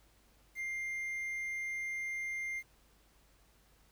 triangle tone with quantisation, 2100 Hz, C7, 6 cents sharp, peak -34 dBFS, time 0.55-2.63 s, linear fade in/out 50 ms, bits 10, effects added 50 Hz sine -67 dBFS peak until 3.91 s + pink hiss -68 dBFS RMS until 3.91 s

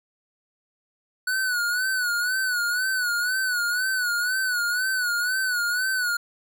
square tone with vibrato, 1478 Hz, F#6, 2 cents flat, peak -23 dBFS, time 1.27-6.17 s, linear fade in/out 5 ms, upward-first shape sine, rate 2 Hz, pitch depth 77 cents each way, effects none

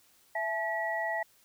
sine tone cluster, 664 / 859 / 1930 Hz, E5 / A5 / B6, +12 / -42 / -40 cents, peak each -34 / -35 / -33 dBFS, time 0.35-1.23 s, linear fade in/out 5 ms, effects white hiss -64 dBFS RMS until 1.44 s

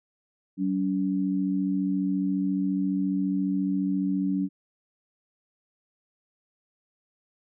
sine tone pair together, 189.6 / 284.1 Hz, F#3 / C#4, +43 / +43 cents, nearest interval perfect fifth, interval 700 cents, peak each -26 dBFS, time 0.57-4.49 s, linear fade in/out 50 ms, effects none

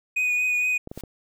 triangle tone with vibrato, 2480 Hz, D#7, 6 cents flat, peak -19 dBFS, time 0.16-0.78 s, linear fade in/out 10 ms, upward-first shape triangle, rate 4.3 Hz, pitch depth 21 cents each way
clicks, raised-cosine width 2 ms, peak -21 dBFS, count 4, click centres 0.874 / 0.915 / 0.976 / 1.037 s
white noise with exponential growth, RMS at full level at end -38 dBFS, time 0.89-1.01 s, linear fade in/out 2 ms, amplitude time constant 24 ms
effects none

